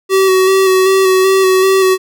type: tone with vibrato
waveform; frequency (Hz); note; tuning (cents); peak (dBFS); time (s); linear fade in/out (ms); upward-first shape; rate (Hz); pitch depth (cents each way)
square; 379.6; F#4; +44; -8; 0.09-1.98; 50; square; 2.6; 19
effects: none